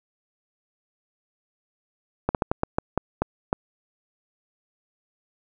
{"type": "slowing click train", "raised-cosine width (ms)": 1, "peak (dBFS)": -7, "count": 9, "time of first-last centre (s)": [2.29, 3.529], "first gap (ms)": 58, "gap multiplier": 1.27, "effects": []}